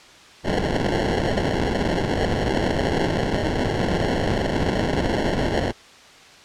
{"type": "noise with sample-and-hold", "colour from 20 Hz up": "blue", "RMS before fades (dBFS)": -22, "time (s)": [0.43, 5.73], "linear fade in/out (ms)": 50, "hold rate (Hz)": 1225, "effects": ["white hiss -46 dBFS RMS until 6.44 s", "low-pass 5000 Hz 12 dB/octave"]}